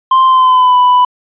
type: tone with pitch glide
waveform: triangle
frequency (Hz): 1046.5 to 993.5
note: C6 to B5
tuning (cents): 0 to +10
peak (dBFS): -3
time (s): 0.11-1.05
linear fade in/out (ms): 5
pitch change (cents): -90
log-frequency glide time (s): 0.25-0.77
effects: resampled to 8000 Hz